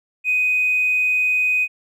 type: tone with tanh clipping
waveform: triangle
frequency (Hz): 2500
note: D#7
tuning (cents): +8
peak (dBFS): -15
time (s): 0.24-1.68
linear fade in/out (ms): 50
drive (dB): 1
effects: none